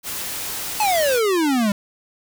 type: noise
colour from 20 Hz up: white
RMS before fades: -28 dBFS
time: 0.03-1.21 s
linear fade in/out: 50 ms
type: exponential sweep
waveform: square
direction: down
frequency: 880 to 196.2 Hz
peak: -17 dBFS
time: 0.8-1.72 s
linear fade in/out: 2 ms
effects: none